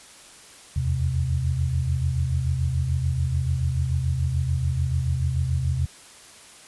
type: tone cluster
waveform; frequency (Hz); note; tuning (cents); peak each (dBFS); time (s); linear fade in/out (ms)
sine; 79.6 / 86.5 / 128.6; D#2 / F2 / C3; +40 / -16 / -30; -25 / -28 / -24; 0.76-5.86; 5
effects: white hiss -47 dBFS RMS until 6.67 s + resampled to 24000 Hz